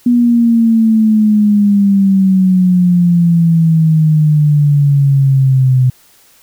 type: exponential sweep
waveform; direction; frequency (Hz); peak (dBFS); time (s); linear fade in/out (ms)
sine; down; 243.8 to 126.9; -6; 0.06-5.9; 5
effects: white hiss -47 dBFS RMS until 6.42 s